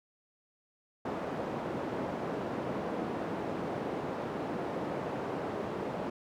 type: band-pass noise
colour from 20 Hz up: white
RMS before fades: -36 dBFS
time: 1.05-6.1 s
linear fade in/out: 5 ms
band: 150 to 600 Hz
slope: 12 dB/octave
effects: none